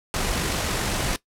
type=noise with amplitude modulation; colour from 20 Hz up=pink; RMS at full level=-24 dBFS; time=0.14-1.16 s; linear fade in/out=0 ms; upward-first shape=sine; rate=47.7 Hz; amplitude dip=25%; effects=noise-tail reverb RT60 0.1 s tail -18 dB re dry + low-pass 11000 Hz 12 dB/octave